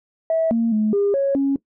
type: tone with pitch steps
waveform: sine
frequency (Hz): 650 / 229.8 / 214.5 / 403.6 / 552 / 275.7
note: E5 / A#3 / A3 / G#4 / C#5 / C#4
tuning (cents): -24 / -25 / -44 / -49 / -7 / -9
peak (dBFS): -15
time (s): 0.3-1.56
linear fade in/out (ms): 2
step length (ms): 210
effects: noise-tail reverb RT60 0.1 s tail -19 dB re dry + tanh soft clip ceiling -11 dBFS